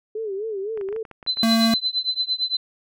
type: tone with vibrato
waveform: sine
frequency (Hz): 415.3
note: G#4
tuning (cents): 0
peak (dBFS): -25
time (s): 0.15-1.03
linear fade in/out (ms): 5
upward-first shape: sine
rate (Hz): 3.9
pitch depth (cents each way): 140
type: clicks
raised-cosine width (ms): 0.5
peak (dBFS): -26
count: 11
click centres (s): 0.775 / 0.812 / 0.888 / 0.927 / 0.963 / 1.052 / 1.113 / 1.228 / 1.264 / 1.372 / 1.516
type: tone with tremolo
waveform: sine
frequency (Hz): 4042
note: B7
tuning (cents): +39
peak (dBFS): -17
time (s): 1.27-2.57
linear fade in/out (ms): 5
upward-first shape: triangle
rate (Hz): 8.8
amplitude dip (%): 100
type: tone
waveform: square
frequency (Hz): 226.5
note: A#3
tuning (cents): -50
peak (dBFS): -17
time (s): 1.43-1.74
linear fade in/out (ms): 2
effects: none